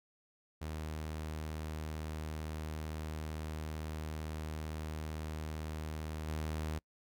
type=tone with level steps; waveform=sawtooth; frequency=77.78 Hz; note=D#2; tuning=in tune; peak=-35 / -32 dBFS; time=0.61-6.79 s; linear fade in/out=10 ms; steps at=6.27 s; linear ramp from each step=20 ms; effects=noise-tail reverb RT60 0.1 s tail -26 dB re dry